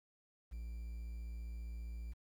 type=tone with quantisation; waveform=triangle; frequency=57.5 Hz; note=A#1; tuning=23 cents flat; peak=-40 dBFS; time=0.51-2.14 s; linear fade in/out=20 ms; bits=11; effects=none